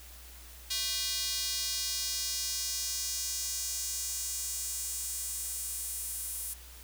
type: tone with high-pass filter sweep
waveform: square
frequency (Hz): 220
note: A3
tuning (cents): 0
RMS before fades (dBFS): -35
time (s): 0.7-6.54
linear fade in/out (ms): 10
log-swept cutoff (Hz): 4100 to 10000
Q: 1.8
effects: added 60 Hz sine -50 dBFS peak until 6.83 s + white hiss -52 dBFS RMS until 6.83 s